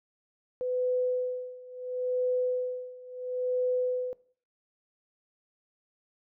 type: tone with tremolo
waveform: sine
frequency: 502 Hz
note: B4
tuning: 28 cents sharp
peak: -24 dBFS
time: 0.61-4.13 s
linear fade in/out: 0 ms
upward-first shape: sine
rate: 0.73 Hz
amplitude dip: 90%
effects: noise-tail reverb RT60 0.5 s tail -20 dB re dry